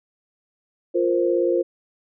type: chord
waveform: sine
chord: F suspended fourth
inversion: none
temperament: just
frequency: 349.2 / 465.6 / 523.8 Hz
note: F4 / Bb4 / C5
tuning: 0 / -2 / +2 cents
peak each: -20 / -24 / -22 dBFS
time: 0.94-1.63 s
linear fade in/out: 20 ms
effects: none

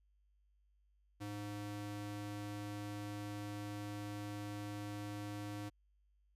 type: ring-modulated tone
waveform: square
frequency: 206.6 Hz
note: G#3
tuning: 9 cents flat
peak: -40 dBFS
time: 1.2-5.7 s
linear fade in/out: 20 ms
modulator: 99 Hz
effects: added 50 Hz sine -70 dBFS peak until 6.35 s + resampled to 32000 Hz

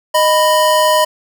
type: tone pair together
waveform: square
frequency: 618.3 / 990 Hz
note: D#5 / B5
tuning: -11 / +4 cents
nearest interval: minor sixth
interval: 815 cents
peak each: -13 dBFS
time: 0.14-1.05 s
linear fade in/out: 10 ms
effects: none

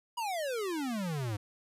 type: exponential sweep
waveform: square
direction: down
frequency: 987.8 to 99.1 Hz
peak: -33 dBFS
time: 0.17-1.37 s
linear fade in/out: 10 ms
effects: resampled to 32000 Hz

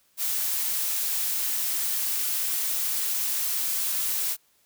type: noise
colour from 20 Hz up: blue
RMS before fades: -27 dBFS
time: 0.17-4.37 s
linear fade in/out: 50 ms
effects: white hiss -65 dBFS RMS until 4.65 s

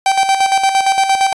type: tone with tremolo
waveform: 45% pulse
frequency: 777 Hz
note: G5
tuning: 16 cents flat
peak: -9 dBFS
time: 0.06-1.33 s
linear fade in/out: 2 ms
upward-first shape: square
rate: 8.7 Hz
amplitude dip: 55%
effects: resampled to 24000 Hz

